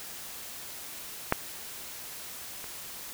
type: clicks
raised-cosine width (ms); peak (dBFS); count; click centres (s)
0.5; -7 / -27; 2; 1.324 / 2.642
effects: white hiss -42 dBFS RMS until 3.13 s